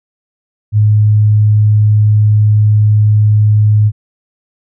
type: tone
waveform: sine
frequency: 106 Hz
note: G#2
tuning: 36 cents sharp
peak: -5 dBFS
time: 0.72-3.92 s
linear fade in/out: 50 ms
effects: none